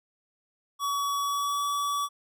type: tone with pitch glide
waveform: square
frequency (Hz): 1132 to 1144.5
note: C#6 to D6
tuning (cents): +36 to -45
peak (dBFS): -27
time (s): 0.79-2.09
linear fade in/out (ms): 50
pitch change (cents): +19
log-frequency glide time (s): 1.18-1.63
effects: none